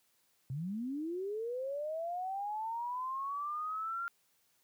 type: linear sweep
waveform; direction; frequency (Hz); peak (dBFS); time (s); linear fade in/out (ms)
sine; up; 124.2 to 1396.9; -35; 0.5-4.08; 0
effects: white hiss -73 dBFS RMS until 4.63 s + high-pass 80 Hz 12 dB/octave